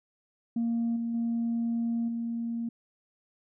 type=tone with level steps; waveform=sine; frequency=232.4 Hz; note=A#3; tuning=5 cents flat; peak=-24 / -28 / -25 / -29 dBFS; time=0.56-2.69 s; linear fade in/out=5 ms; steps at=0.96 / 1.14 / 2.08 s; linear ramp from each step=5 ms; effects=tanh soft clip ceiling -23 dBFS

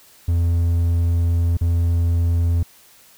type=tone with dropouts; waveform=triangle; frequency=85 Hz; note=F2; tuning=46 cents flat; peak=-13 dBFS; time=0.28-2.63 s; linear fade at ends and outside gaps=5 ms; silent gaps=1.571-1.611 s; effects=white hiss -50 dBFS RMS until 3.17 s

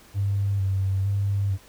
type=tone with vibrato; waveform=triangle; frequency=98 Hz; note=G2; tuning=in tune; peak=-17 dBFS; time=0.14-1.58 s; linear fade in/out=50 ms; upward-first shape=square; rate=1.1 Hz; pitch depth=30 cents each way; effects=tanh soft clip ceiling -19 dBFS + pink hiss -52 dBFS RMS until 1.68 s

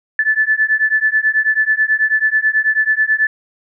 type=beating tone pair; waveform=sine; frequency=1739 / 1748.2 Hz; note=A6 / A6; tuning=-21 / -12 cents; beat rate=9.2 Hz; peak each=-15 dBFS; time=0.19-3.27 s; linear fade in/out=2 ms; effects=none

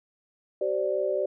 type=chord; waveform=sine; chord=G suspended fourth; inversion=none; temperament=equal with one note detuned; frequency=383.3 / 523.3 / 587.3 Hz; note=G4 / C5 / D5; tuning=-39 / 0 / 0 cents; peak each=-29 / -30 / -27 dBFS; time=0.61-1.26 s; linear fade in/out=5 ms; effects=none

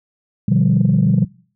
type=chord; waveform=sine; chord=G dominant seventh; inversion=first; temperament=equal with one note detuned; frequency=123.47 / 150.53 / 174.61 / 196 Hz; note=B2 / D3 / F3 / G3; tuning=0 / +43 / 0 / 0 cents; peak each=-16 dBFS; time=0.48-1.25 s; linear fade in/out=5 ms; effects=noise-tail reverb RT60 0.5 s tail -24 dB re dry + tanh soft clip ceiling -5 dBFS

